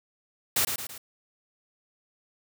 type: noise with echo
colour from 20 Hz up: white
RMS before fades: -24 dBFS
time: 0.56-0.65 s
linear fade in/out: 5 ms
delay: 110 ms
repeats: 3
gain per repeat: -6 dB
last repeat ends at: 0.98 s
effects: none